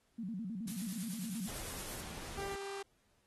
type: tone with vibrato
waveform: sine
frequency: 205.5 Hz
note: G#3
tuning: 18 cents flat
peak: -38 dBFS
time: 0.18-1.48 s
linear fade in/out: 10 ms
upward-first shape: square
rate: 9.4 Hz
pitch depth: 190 cents each way
type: noise with tremolo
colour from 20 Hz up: blue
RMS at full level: -43 dBFS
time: 0.67-2.01 s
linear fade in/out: 5 ms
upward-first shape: triangle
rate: 9.1 Hz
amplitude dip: 45%
type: noise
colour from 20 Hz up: pink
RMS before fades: -47 dBFS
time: 1.47-2.56 s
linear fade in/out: 10 ms
type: tone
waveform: sawtooth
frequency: 395.2 Hz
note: G4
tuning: 14 cents sharp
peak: -37 dBFS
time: 2.37-2.83 s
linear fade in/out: 10 ms
effects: pink hiss -75 dBFS RMS until 3.26 s + AAC 32 kbps